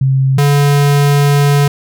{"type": "tone pair in turn", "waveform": ["sine", "square"], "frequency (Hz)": [133.6, 143.21], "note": ["C3", "D3"], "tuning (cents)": [36, -43], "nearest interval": "minor second", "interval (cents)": 121, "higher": "second", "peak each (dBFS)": -8, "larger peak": "neither", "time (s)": [[0.01, 0.38], [0.38, 1.68]], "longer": "second", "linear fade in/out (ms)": 5, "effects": []}